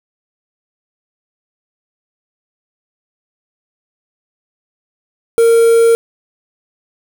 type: tone with quantisation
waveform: triangle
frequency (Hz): 461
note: A#4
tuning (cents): -19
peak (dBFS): -4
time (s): 5.38-5.95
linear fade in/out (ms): 0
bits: 4
effects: none